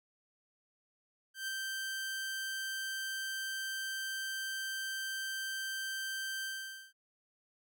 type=tone with ADSR envelope; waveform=sawtooth; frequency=1563 Hz; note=G6; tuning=6 cents flat; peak=-31 dBFS; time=1.34-6.93 s; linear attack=140 ms; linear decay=6 ms; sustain=-2 dB; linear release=490 ms; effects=none